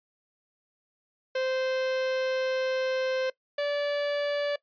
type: tone pair in turn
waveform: 45% pulse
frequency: 520 / 578.5 Hz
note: C5 / D5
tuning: -11 / -26 cents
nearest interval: major second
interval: 185 cents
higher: second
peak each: -26 dBFS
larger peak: neither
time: 1.35-3.3 / 3.58-4.56 s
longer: first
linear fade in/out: 5 ms
effects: noise-tail reverb RT60 0.1 s tail -21 dB re dry + resampled to 11025 Hz